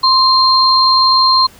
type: tone pair together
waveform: sine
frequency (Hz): 1046.5 / 4186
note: C6 / C8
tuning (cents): 0 / 0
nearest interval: 2 octaves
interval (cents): 2400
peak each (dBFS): -10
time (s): 0.03-1.47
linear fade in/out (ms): 10
effects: pink hiss -42 dBFS RMS until 1.59 s